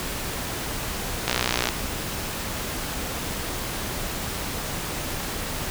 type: click train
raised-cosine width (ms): 0.2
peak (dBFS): -4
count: 26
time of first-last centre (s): 1.28-1.688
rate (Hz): 61.2
effects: pink hiss -30 dBFS RMS until 5.7 s